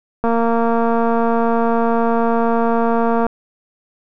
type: click train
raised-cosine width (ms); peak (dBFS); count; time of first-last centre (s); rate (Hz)
1; -5; 700; 0.24-3.266; 231
effects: none